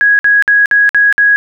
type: tone bursts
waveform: sine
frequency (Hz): 1660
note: G#6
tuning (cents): -1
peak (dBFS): -5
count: 6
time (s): 0.01-1.36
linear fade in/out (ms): 0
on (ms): 180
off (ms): 54
effects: none